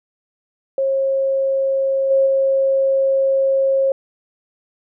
sine tone with level steps, 540 Hz, C#5, 45 cents flat, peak -15 / -11 / -13 dBFS, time 0.78-3.92 s, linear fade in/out 2 ms, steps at 2.1 / 2.26 s, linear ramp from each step 10 ms, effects none

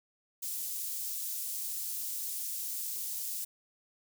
white high-pass noise, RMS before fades -37 dBFS, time 0.42-3.45 s, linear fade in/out 10 ms, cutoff 6600 Hz, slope 12 dB/octave, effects none

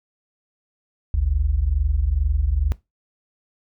sine tone pair together, 51.73 / 74 Hz, G#1 / D2, -6 / +14 cents, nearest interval tritone, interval 620 cents, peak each -19 dBFS, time 1.14-2.72 s, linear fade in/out 0 ms, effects noise-tail reverb RT60 0.2 s tail -20 dB re dry + tanh soft clip ceiling -10 dBFS

